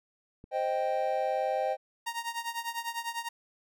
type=click; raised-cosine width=3 ms; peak=-35 dBFS; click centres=0.441 s
type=chord; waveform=triangle; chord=C minor; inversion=none; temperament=equal; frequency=523.3 / 622.3 / 784 Hz; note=C5 / Eb5 / G5; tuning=0 / 0 / 0 cents; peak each=-30 / -30 / -29 dBFS; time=0.51-1.77 s; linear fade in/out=50 ms
type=tone with tremolo; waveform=sawtooth; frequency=931 Hz; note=A#5; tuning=2 cents flat; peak=-26 dBFS; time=2.06-3.29 s; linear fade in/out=10 ms; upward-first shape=triangle; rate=10 Hz; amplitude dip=90%
effects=none